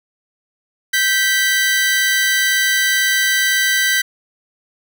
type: tone pair together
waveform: sawtooth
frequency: 1558 / 1963 Hz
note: G6 / B6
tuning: -11 / -11 cents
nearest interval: major third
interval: 400 cents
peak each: -13 dBFS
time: 0.93-4.02 s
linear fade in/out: 10 ms
effects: none